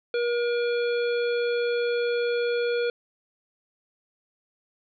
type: harmonic tone with a mistuned harmonic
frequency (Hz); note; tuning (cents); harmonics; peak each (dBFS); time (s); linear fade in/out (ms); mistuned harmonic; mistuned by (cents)
477.6; A#4; +42; 1 / 3 / 5 / 7 / 9; -23 / -33 / -37 / -40 / -42; 0.14-2.9; 2; 7; +21
effects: none